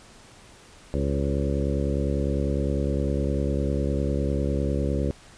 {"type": "harmonic tone with a mistuned harmonic", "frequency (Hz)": 69.9, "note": "C#2", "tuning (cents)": 15, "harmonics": [1, 2, 3, 4, 5, 6, 7, 8], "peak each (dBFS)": [-26, -29, -31, -32, -33, -34, -34, -35], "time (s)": [0.94, 5.11], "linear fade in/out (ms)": 0, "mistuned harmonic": 7, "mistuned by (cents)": 24, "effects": ["pink hiss -50 dBFS RMS until 5.37 s", "resampled to 22050 Hz"]}